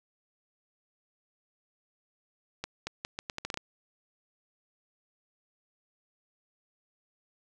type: accelerating click train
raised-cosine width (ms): 0.2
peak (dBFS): -17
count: 10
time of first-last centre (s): 2.64-3.574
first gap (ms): 230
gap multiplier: 0.78
effects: none